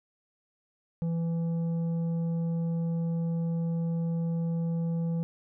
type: tone with tanh clipping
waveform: sine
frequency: 166.7 Hz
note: E3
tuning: 20 cents sharp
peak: -28 dBFS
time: 1.02-5.23 s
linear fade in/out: 0 ms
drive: 7 dB
effects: none